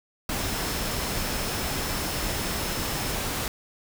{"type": "tone in noise", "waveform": "sine", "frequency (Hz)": 5274, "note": "E8", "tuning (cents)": 0, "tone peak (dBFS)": -40, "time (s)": [0.38, 3.14], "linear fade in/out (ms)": 2, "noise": "pink", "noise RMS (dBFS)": -29, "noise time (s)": [0.29, 3.48], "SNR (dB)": -14, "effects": []}